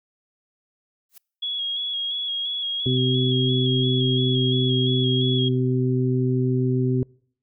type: noise with exponential growth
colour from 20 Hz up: blue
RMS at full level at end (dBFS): -39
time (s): 1.09-1.18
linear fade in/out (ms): 5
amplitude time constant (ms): 19
type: tone with vibrato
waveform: sine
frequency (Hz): 3322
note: G#7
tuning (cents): 0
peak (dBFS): -24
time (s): 1.42-5.49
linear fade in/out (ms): 10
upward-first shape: square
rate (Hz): 2.9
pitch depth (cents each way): 24
type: harmonic tone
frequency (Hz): 127.6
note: C3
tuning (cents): -43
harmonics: 1 / 2 / 3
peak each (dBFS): -21 / -24 / -26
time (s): 2.86-7.03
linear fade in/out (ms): 2
effects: noise-tail reverb RT60 0.6 s tail -26 dB re dry